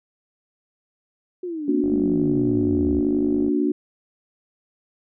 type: exponential sweep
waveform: sine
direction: down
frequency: 370 to 69.3 Hz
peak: -26 dBFS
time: 1.43-3 s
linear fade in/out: 5 ms
type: chord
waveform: sine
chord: Bb augmented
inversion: none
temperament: just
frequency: 233.1 / 291.4 / 364.2 Hz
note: Bb3 / D4 / F#4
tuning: 0 / -13 / -27 cents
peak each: -25 / -20 / -24 dBFS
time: 1.68-3.72 s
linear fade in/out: 5 ms
type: click train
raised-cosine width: 2 ms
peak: -22 dBFS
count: 84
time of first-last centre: 1.84-3.484 s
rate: 50.5 Hz
effects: none